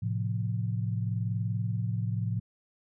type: chord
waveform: sine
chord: F major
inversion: first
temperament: equal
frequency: 110 / 130.81 / 174.61 Hz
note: A2 / C3 / F3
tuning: 0 / 0 / 0 cents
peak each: -29 / -35 / -35 dBFS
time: 0.02-2.4 s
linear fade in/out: 10 ms
effects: none